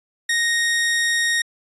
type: tone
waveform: sawtooth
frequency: 1864.7 Hz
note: A#6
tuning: in tune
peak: -14 dBFS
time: 0.29-1.42 s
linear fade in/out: 5 ms
effects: resampled to 24000 Hz